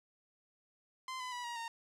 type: tone with pitch steps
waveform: sawtooth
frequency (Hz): 1037 / 1006.9 / 977.7 / 949.3 / 921.7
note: C6 / B5 / B5 / A#5 / A#5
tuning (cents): -16 / +33 / -18 / +31 / -20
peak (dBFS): -36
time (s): 1.08-1.68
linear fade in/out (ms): 2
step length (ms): 120
effects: low-pass 8000 Hz 12 dB/octave